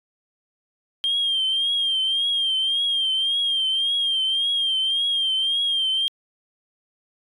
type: tone with vibrato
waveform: sine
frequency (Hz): 3193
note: G7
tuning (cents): +31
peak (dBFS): -18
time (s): 1.04-6.08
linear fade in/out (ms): 0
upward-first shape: triangle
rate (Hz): 1.8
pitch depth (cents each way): 70
effects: tanh soft clip ceiling -16 dBFS